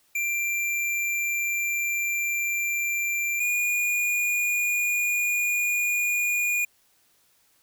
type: tone pair in turn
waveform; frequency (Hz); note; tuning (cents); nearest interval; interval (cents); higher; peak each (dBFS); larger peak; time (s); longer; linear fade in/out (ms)
square; 2367 / 2435; D7 / D#7; +13 / -38; unison; 49; second; -25 / -23; second; 0.15-3.4 / 3.4-6.65; neither; 5
effects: white hiss -64 dBFS RMS until 7.62 s